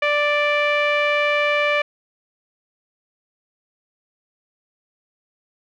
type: tone with low-pass filter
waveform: sawtooth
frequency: 587.3 Hz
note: D5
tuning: in tune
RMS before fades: -19 dBFS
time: 0.02-1.82 s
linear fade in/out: 5 ms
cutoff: 2400 Hz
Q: 3.5
effects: none